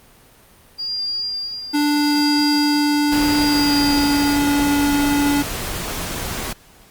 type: tone with tremolo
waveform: sine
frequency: 4799 Hz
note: D8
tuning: 37 cents sharp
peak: -20 dBFS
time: 0.78-4.37 s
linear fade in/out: 20 ms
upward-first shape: sine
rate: 0.77 Hz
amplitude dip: 60%
type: tone with pitch glide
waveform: square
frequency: 293.7 to 287 Hz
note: D4 to D4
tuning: 0 to -40 cents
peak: -16 dBFS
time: 1.73-5.43 s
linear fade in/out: 20 ms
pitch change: -40 cents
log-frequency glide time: 3.44-3.78 s
type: noise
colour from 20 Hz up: pink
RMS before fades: -26 dBFS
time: 3.12-6.53 s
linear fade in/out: 5 ms
effects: pink hiss -49 dBFS RMS until 6.9 s + Opus 32 kbps